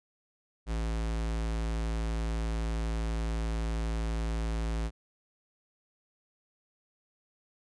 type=tone; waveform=square; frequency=55.5 Hz; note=A1; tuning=16 cents sharp; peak=-30 dBFS; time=0.66-4.91 s; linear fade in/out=50 ms; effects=resampled to 22050 Hz